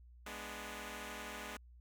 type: chord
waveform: 5% pulse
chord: G# diminished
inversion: none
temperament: equal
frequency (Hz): 207.7 / 246.9 / 293.7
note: G#3 / B3 / D4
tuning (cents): 0 / 0 / 0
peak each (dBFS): -36 / -38 / -39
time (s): 0.26-1.57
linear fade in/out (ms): 5
effects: added 60 Hz sine -56 dBFS peak until 1.8 s